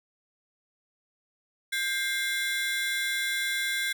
30% pulse ring-modulated tone, 1850 Hz, A#6, 14 cents flat, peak -21 dBFS, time 1.72-3.93 s, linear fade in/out 10 ms, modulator 261 Hz, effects none

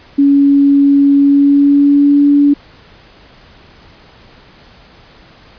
sine tone with pitch glide, 280.9 to 286.6 Hz, C#4 to D4, +23 to -42 cents, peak -5 dBFS, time 0.18-2.54 s, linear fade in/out 10 ms, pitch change +35 cents, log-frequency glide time 1.16-2.26 s, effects pink hiss -42 dBFS RMS until 5.58 s + resampled to 11025 Hz

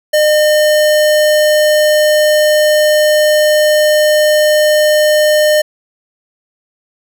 square tone, 607 Hz, D#5, 43 cents flat, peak -8 dBFS, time 0.13-5.62 s, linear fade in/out 10 ms, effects none

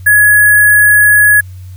sine tone with sample-and-hold, 1683 Hz, G#6, 23 cents sharp, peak -3 dBFS, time 0.06-1.41 s, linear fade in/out 10 ms, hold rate 11025 Hz, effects added 92 Hz sine -26 dBFS peak until 1.76 s + white hiss -48 dBFS RMS until 1.76 s

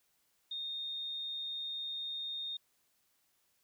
sine tone, 3678 Hz, A#7, 24 cents flat, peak -37 dBFS, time 0.51-2.57 s, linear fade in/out 5 ms, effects white hiss -75 dBFS RMS until 3.63 s

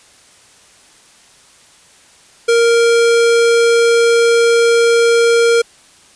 square tone, 466.2 Hz, A#4, in tune, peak -9 dBFS, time 2.48-5.62 s, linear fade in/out 10 ms, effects white hiss -46 dBFS RMS until 6.15 s + resampled to 22050 Hz

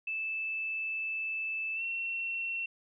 sine tone with pitch glide, 2631 to 2714 Hz, E7 to E7, -4 to +50 cents, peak -32 dBFS, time 0.07-2.66 s, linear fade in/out 5 ms, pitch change +54 cents, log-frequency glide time 1.75-1.82 s, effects none

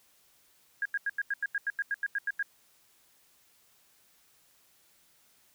sine tone bursts, 1633 Hz, G#6, 30 cents flat, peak -27 dBFS, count 14, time 0.82-2.427 s, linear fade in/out 2 ms, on 34 ms, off 87 ms, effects white hiss -65 dBFS RMS until 5.54 s

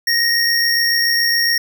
square tone pair together, 1864.7 / 5527 Hz, A#6 / F8, 0 / -19 cents, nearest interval octave + perfect fifth, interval 1881 cents, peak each -17 dBFS, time 0.07-1.58 s, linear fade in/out 5 ms, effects none

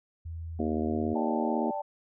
sine tone with pitch glide, 82.41 to 90.91 Hz, E2 to F#2, 0 to -30 cents, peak -35 dBFS, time 0.25-1.14 s, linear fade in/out 10 ms, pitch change +170 cents, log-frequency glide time 0.86-0.94 s
harmonic tone, 77.78 Hz, D#2, in tune, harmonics 3 / 4 / 5 / 6 / 7 / 8 / 9, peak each -30 / -33 / -34 / -41 / -42 / -41 / -39 dBFS, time 0.59-1.71 s, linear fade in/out 5 ms
sine chord, D suspended fourth, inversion none, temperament equal, 587.3 / 784 / 880 Hz, D5 / G5 / A5, 0 / 0 / 0 cents, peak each -35 dBFS, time 1.15-1.82 s, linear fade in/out 10 ms
effects none

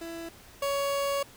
30% pulse tone pair in turn, 332.9 / 559.9 Hz, E4 / C#5, +17 / +17 cents, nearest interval major sixth, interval 900 cents, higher second, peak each -34 / -24 dBFS, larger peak second, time 0.01-0.29 / 0.62-1.23 s, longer second, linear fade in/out 5 ms, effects pink hiss -52 dBFS RMS until 1.36 s

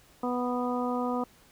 harmonic tone, 246.9 Hz, B3, in tune, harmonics 1 / 2 / 3 / 4 / 5, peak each -30 / -33 / -35 / -36 / -37 dBFS, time 0.23-1.24 s, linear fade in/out 5 ms, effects pink hiss -59 dBFS RMS until 1.51 s

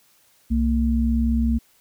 sine tone pair together, 64.4 / 229.5 Hz, C2 / A#3, -27 / -27 cents, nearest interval octave + minor seventh, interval 2200 cents, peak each -20 dBFS, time 0.5-1.59 s, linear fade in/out 20 ms, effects white hiss -59 dBFS RMS until 1.8 s

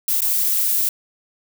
violet noise with dropouts, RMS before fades -19 dBFS, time 0.08-0.89 s, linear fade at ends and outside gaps 2 ms, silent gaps 0.207-0.218 s, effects none

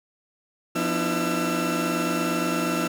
30% pulse tone cluster, 174.3 / 249.4 / 300.7 / 329.4 / 1346 Hz, F3 / B3 / D4 / E4 / E6, -3 / +17 / +41 / -1 / +36 cents, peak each -27 dBFS, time 0.75-2.88 s, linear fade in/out 10 ms, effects none

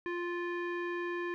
square tone with low-pass filter, 349.2 Hz, F4, in tune, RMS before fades -36 dBFS, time 0.06-1.34 s, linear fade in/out 0 ms, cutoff 2000 Hz, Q 2.8, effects none

